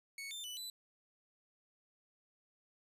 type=tone with pitch steps; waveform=sawtooth; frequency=2217 / 3572 / 2979 / 3989 Hz; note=C#7 / A7 / F#7 / B7; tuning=0 / +25 / +11 / +17 cents; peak=-40 dBFS; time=0.18-0.7 s; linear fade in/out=2 ms; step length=130 ms; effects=resampled to 32000 Hz